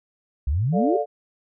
sine exponential sweep, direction up, 61.6 to 415 Hz, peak -19 dBFS, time 0.47-0.97 s, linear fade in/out 5 ms
sine chord, D minor, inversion second, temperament just, 440.5 / 587.3 / 704.8 Hz, A4 / D5 / F5, +2 / 0 / +16 cents, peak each -25 dBFS, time 0.72-1.06 s, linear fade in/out 50 ms
effects none

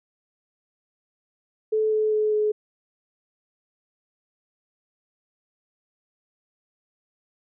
sine tone with pitch steps, 434.2 / 431 / 427.7 / 424.5 Hz, A4 / A4 / A4 / G#4, -23 / -36 / -49 / +38 cents, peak -19 dBFS, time 1.72-2.52 s, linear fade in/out 10 ms, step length 200 ms, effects none

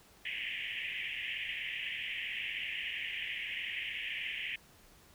white band-pass noise, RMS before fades -39 dBFS, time 0.25-4.56 s, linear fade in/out 5 ms, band 1800 to 3100 Hz, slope 96 dB/octave, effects pink hiss -61 dBFS RMS until 5.14 s

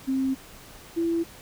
sine tone pair in turn, 265.4 / 334.4 Hz, C4 / E4, +25 / +25 cents, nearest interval major third, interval 400 cents, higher second, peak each -22 dBFS, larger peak neither, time 0.07-0.35 / 0.96-1.24 s, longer neither, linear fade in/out 20 ms, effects pink hiss -47 dBFS RMS until 1.41 s

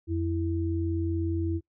sine tone pair together, 87.51 / 330.4 Hz, F2 / E4, +4 / +4 cents, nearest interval octave + major seventh, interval 2300 cents, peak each -28 / -29 dBFS, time 0.07-1.61 s, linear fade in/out 50 ms, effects noise-tail reverb RT60 0.1 s tail -20 dB re dry

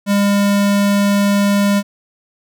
square tone, 201.7 Hz, G3, 50 cents sharp, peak -12 dBFS, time 0.06-1.83 s, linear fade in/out 50 ms, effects none

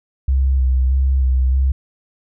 sine tone with vibrato, 65.41 Hz, C2, in tune, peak -12 dBFS, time 0.28-1.72 s, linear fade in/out 5 ms, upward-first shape square, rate 1.6 Hz, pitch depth 29 cents each way, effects none

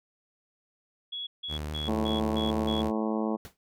sine tone bursts, 3358 Hz, G#7, 18 cents sharp, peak -33 dBFS, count 6, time 1.12-2.82 s, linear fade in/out 10 ms, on 150 ms, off 160 ms
sawtooth tone with vibrato, 75.8 Hz, D#2, 45 cents flat, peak -29 dBFS, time 1.48-2.92 s, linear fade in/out 50 ms, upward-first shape sine, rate 4.7 Hz, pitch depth 17 cents each way
harmonic tone, 109.4 Hz, A2, 9 cents flat, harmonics 2 / 3 / 4 / 5 / 6 / 7 / 8 / 9 / 10, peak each -29 / -33 / -35 / -37 / -39 / -40 / -41 / -42 / -43 dBFS, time 1.87-3.37 s, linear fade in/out 20 ms
pink noise with exponential decay, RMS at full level -41 dBFS, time 3.45-3.57 s, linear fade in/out 0 ms, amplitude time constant 24 ms
effects none

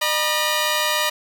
10% pulse tone pair together, 607 / 963.6 Hz, D#5 / B5, -43 / -43 cents, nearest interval minor sixth, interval 800 cents, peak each -13 dBFS, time 0.01-1.1 s, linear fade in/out 10 ms, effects none

